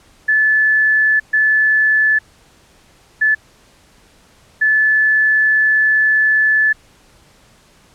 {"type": "tone bursts at uneven times", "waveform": "sine", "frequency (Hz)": 1735, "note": "A6", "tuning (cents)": -25, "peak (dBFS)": -10, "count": 4, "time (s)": [[0.28, 1.2], [1.33, 2.19], [3.21, 3.35], [4.61, 6.73]], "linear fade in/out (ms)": 10, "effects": ["pink hiss -50 dBFS RMS until 7.94 s", "low-pass 10000 Hz 12 dB/octave"]}